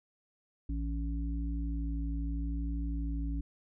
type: harmonic tone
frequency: 56.3 Hz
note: A1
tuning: 40 cents sharp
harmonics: 1 / 3 / 5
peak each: -32 / -43 / -40 dBFS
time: 0.69-3.41 s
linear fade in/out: 5 ms
effects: none